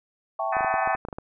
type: chord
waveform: sine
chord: A dominant seventh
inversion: second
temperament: equal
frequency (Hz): 659.3 / 784 / 880 / 1108.7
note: E5 / G5 / A5 / C#6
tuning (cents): 0 / 0 / 0 / 0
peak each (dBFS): -29 / -29 / -32 / -31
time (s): 0.39-0.95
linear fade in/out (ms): 5
type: harmonic tone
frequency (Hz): 252.6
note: B3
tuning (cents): +39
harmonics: 3 / 4 / 5 / 6 / 7 / 8 / 9 / 10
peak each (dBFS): -28 / -34 / -33 / -34 / -32 / -42 / -42 / -39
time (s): 0.52-0.96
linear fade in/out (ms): 10
type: clicks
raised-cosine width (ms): 1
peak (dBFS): -20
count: 10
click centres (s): 0.568 / 0.608 / 0.646 / 0.741 / 0.875 / 0.95 / 1.051 / 1.086 / 1.128 / 1.185
effects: none